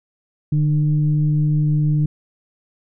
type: tone with frequency modulation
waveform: sine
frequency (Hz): 149.9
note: D3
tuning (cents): +36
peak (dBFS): -14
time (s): 0.52-2.06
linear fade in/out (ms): 5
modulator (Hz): 153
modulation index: 0.39
effects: none